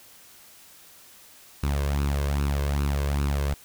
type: tone with flanger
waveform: sawtooth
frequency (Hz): 71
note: C#2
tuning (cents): +42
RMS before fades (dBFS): -25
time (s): 1.63-3.54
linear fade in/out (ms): 5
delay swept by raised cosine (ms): 0.74 to 1.94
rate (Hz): 2.5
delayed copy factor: +0.6
effects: white hiss -51 dBFS RMS until 3.64 s